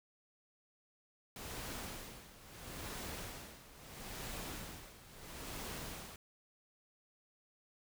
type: noise with tremolo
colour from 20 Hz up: pink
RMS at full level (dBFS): -44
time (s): 1.36-6.16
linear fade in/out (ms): 2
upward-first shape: sine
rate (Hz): 0.75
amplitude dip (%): 80
effects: none